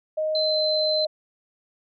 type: tone with pitch glide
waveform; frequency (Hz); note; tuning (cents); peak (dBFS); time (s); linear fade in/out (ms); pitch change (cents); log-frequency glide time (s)
sine; 622.3 to 617.6; D#5 to D#5; 0 to -13; -22; 0.17-1.07; 10; -13; 0.42-0.58
type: tone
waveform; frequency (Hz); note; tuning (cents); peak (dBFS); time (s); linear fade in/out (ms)
sine; 4074; C8; -47; -23; 0.35-1.05; 2
effects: none